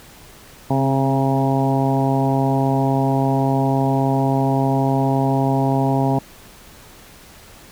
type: harmonic tone with a mistuned harmonic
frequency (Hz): 135.6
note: C#3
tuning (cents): -38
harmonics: 1 / 2 / 3 / 4 / 5 / 6 / 7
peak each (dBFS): -19 / -20 / -26 / -29 / -24 / -25 / -27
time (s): 0.7-6.19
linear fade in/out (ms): 5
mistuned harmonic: 2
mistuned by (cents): -23
effects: pink hiss -44 dBFS RMS until 7.71 s